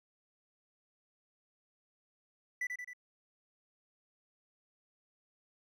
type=tone with echo; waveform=triangle; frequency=1981 Hz; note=B6; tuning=5 cents sharp; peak=-31 dBFS; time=2.61-2.67 s; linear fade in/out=5 ms; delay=88 ms; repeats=3; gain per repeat=-4 dB; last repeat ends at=2.934 s; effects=none